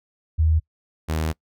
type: tone pair in turn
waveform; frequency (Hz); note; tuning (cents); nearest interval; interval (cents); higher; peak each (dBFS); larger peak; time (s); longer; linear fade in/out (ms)
sine / sawtooth; 79.4 / 79.07; D#2 / D#2; +36 / +28; unison; 8; first; -15 / -18; first; 0.38-0.6 / 1.08-1.33; second; 20
effects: noise-tail reverb RT60 0.1 s tail -24 dB re dry